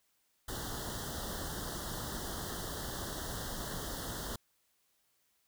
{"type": "band-stop noise", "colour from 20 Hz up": "pink", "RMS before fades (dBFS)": -40, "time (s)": [0.48, 4.36], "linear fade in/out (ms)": 5, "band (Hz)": [1900, 3000], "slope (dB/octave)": 96, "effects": ["white hiss -75 dBFS RMS until 5.47 s"]}